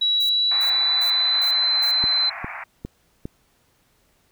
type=tone with pitch glide; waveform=sine; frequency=3900 to 4061 Hz; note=B7 to B7; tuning=-23 to +48 cents; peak=-17 dBFS; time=0.01-2.3 s; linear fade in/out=10 ms; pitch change=+71 cents; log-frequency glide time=0.14-1.71 s
type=noise bursts; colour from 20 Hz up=violet; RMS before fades=-34 dBFS; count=5; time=0.2-1.915 s; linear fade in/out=5 ms; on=95 ms; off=310 ms
type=band-pass noise; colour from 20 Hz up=white; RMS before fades=-34 dBFS; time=0.51-2.64 s; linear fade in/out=5 ms; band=640 to 2400 Hz; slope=96 dB/octave
type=click train; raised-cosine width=3 ms; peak=-17 dBFS; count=4; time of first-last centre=2.04-3.255 s; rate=2.47 Hz
effects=pink hiss -63 dBFS RMS until 4.31 s